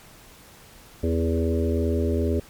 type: harmonic tone with a mistuned harmonic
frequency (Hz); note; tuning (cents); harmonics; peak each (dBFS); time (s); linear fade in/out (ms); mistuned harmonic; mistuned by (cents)
82.41; E2; 0; 1 / 3 / 4 / 5 / 6 / 7; -23 / -27 / -30 / -27 / -34 / -33; 1.03-2.4; 5; 6; -25
effects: pink hiss -49 dBFS RMS until 2.49 s + MP3 96 kbps